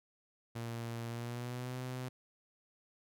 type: tone with pitch glide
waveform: sawtooth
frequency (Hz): 116.6 to 127.15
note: A#2 to C3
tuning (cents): +1 to -49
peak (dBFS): -35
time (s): 0.55-2.09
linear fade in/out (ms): 10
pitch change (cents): +150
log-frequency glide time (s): 1.08-1.77
effects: none